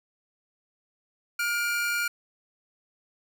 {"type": "tone pair together", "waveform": "45% pulse", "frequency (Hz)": [1419.5, 2349], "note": ["F6", "D7"], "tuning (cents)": [28, 0], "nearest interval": "major sixth", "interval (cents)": 872, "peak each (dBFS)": [-27, -30], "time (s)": [1.39, 2.08], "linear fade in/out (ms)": 5, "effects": []}